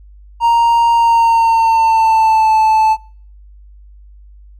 triangle tone with pitch glide, 932.3 to 874.9 Hz, A#5 to A5, 0 to -10 cents, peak -6 dBFS, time 0.4-2.97 s, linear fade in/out 50 ms, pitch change -110 cents, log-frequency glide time 0.93-2.53 s, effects noise-tail reverb RT60 0.5 s tail -25 dB re dry + added 50 Hz sine -37 dBFS peak until 4.59 s

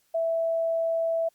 sine tone, 659.3 Hz, E5, in tune, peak -23 dBFS, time 0.14-1.29 s, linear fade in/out 10 ms, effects white hiss -68 dBFS RMS until 1.34 s + Opus 48 kbps

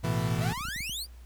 40% pulse chord, A suspended second, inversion none, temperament equal, 110 / 123.47 / 164.81 Hz, A2 / B2 / E3, 0 / 0 / 0 cents, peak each -30 dBFS, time 0.03-0.54 s, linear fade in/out 20 ms
clicks, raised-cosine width 5 ms, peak -30 dBFS, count 11, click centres 0.315 / 0.383 / 0.463 / 0.521 / 0.577 / 0.609 / 0.653 / 0.686 / 0.762 / 0.806 / 0.896 s
sawtooth exponential sweep, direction up, 568 to 4978 Hz, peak -30 dBFS, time 0.38-1.07 s, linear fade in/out 50 ms
effects added 60 Hz sine -45 dBFS peak until 1.25 s + pink hiss -61 dBFS RMS until 1.25 s

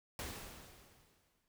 pink noise with exponential decay, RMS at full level -42 dBFS, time 0.19-1.48 s, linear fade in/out 1 ms, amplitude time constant 280 ms, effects none

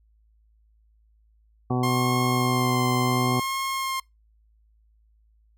harmonic tone, 125.1 Hz, B2, 23 cents sharp, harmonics 1 / 2 / 3 / 4 / 5 / 6 / 7 / 8 / 9, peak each -25 / -26 / -30 / -37 / -41 / -31 / -39 / -43 / -36 dBFS, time 1.7-3.4 s, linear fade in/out 5 ms
sawtooth tone with vibrato, 1061 Hz, C6, 24 cents sharp, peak -22 dBFS, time 1.83-4 s, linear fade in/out 5 ms, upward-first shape sine, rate 0.7 Hz, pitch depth 25 cents each way
effects noise-tail reverb RT60 0.2 s tail -26 dB re dry + added 54 Hz sine -58 dBFS peak until 5.57 s

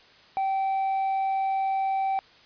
sine tone with tanh clipping, 774 Hz, G5, 22 cents flat, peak -24 dBFS, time 0.37-2.19 s, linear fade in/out 0 ms, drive 3 dB, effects white hiss -54 dBFS RMS until 2.45 s + resampled to 11025 Hz

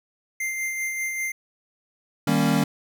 square tone with tremolo, 2093 Hz, C7, in tune, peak -25 dBFS, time 0.4-1.32 s, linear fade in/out 5 ms, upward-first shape sine, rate 5.1 Hz, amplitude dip 35%
square chord, Eb dominant seventh, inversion none, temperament equal with one note detuned, 154.49 / 196 / 233.1 / 277.2 Hz, Eb3 / G3 / Bb3 / Db4, -12 / 0 / 0 / 0 cents, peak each -25 dBFS, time 2.27-2.64 s, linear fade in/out 5 ms
effects none

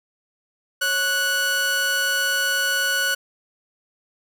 sawtooth tone pair together, 550.6 / 1476 Hz, C#5 / F#6, -12 / -5 cents, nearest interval octave + perfect fourth, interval 1707 cents, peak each -28 / -16 dBFS, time 0.81-3.15 s, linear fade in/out 10 ms, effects none

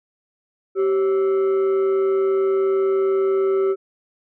sine tone with frequency modulation, 386.9 Hz, G4, 23 cents flat, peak -14 dBFS, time 0.75-3.76 s, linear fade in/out 50 ms, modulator 931 Hz, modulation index 0.3, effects tanh soft clip ceiling -14 dBFS

